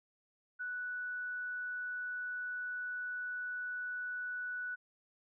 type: tone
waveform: sine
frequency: 1480 Hz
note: F#6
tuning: in tune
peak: -37 dBFS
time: 0.59-4.76 s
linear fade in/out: 20 ms
effects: none